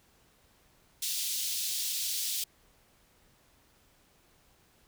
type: high-pass noise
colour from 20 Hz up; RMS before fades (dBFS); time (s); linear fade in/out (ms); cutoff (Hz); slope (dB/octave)
pink; -33; 1.02-2.44; 5; 3400; 24
effects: pink hiss -65 dBFS RMS until 4.87 s